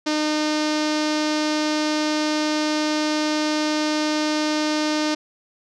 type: tone with low-pass filter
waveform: sawtooth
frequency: 304.8 Hz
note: D#4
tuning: 36 cents flat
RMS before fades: -22 dBFS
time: 0.06-5.15 s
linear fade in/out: 10 ms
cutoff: 5300 Hz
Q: 2.5
effects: none